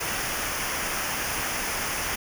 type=noise with comb filter; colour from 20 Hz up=pink; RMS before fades=-29 dBFS; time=0-2.16 s; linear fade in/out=10 ms; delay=0.25 ms; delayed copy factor=-0.65; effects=none